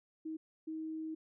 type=tone bursts at uneven times; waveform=sine; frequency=317 Hz; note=D#4; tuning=32 cents sharp; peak=-38 dBFS; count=2; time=0.25-0.37 / 0.67-1.15 s; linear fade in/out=10 ms; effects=none